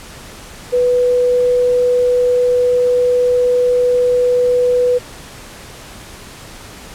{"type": "tone", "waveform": "sine", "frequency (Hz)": 493.9, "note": "B4", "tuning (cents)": 0, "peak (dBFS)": -10, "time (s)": [0.72, 4.99], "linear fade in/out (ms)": 20, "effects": ["pink hiss -35 dBFS RMS until 6.94 s", "low-pass 11000 Hz 12 dB/octave"]}